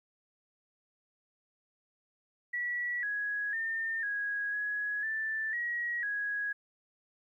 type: tone with pitch steps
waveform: sine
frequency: 1940 / 1668 / 1810 / 1654 / 1676 / 1766 / 1905 / 1661 Hz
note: B6 / G#6 / A6 / G#6 / G#6 / A6 / A#6 / G#6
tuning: -31 / +7 / +48 / -8 / +15 / +6 / +37 / 0 cents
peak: -31 dBFS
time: 2.53-6.53 s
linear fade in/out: 10 ms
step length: 500 ms
effects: 12-bit